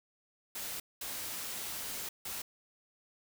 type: noise bursts at uneven times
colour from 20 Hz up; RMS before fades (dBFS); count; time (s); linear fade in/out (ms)
white; -40; 3; 0.55-0.8 / 1.01-2.09 / 2.25-2.42; 5
effects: none